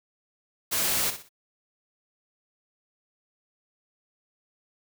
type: noise with echo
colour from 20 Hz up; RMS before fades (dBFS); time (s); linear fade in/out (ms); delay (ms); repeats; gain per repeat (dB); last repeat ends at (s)
white; -26; 0.71-1.11; 20; 61; 3; -10; 1.293
effects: none